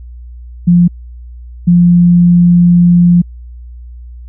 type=tone bursts at uneven times; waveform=sine; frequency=174.61 Hz; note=F3; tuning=in tune; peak=-3 dBFS; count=2; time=0.67-0.88 / 1.67-3.22 s; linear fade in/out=10 ms; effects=added 60 Hz sine -27 dBFS peak until 4.28 s